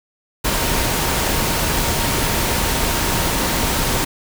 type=tone in noise; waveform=sine; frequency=926 Hz; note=A#5; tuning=12 cents flat; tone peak=-30 dBFS; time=0.44-4.05 s; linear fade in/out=10 ms; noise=pink; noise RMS=-19 dBFS; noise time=0.44-4.05 s; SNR=-14 dB; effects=none